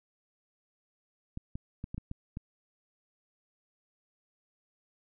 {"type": "clicks", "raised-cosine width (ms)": 5, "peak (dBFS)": -25, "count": 7, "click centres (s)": [1.374, 1.555, 1.841, 1.945, 1.98, 2.114, 2.371], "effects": []}